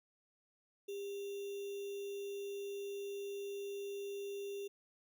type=tone with sample-and-hold; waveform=sine; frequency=400 Hz; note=G4; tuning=35 cents sharp; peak=-40 dBFS; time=0.88-4.68 s; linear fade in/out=10 ms; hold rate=3150 Hz; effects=none